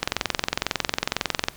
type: click train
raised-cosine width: 0.2 ms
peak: -3 dBFS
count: 33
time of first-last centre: 0.03-1.485 s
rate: 22 Hz
effects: pink hiss -47 dBFS RMS until 1.56 s